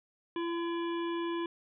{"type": "harmonic tone with a mistuned harmonic", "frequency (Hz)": 339, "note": "E4", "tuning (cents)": 49, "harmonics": [1, 3, 5, 7, 9, 10], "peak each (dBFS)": [-32, -39, -47, -50, -50, -50], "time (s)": [0.36, 1.46], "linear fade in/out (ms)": 2, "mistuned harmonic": 9, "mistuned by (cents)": -61, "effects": []}